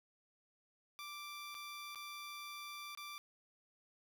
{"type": "tone with dropouts", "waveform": "15% pulse", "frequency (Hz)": 1174.7, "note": "D6", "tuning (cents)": 0, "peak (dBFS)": -40, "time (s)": [0.99, 3.18], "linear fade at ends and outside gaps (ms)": 0, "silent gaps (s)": [[1.545, 1.55], [1.948, 1.957], [2.95, 2.974]], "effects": []}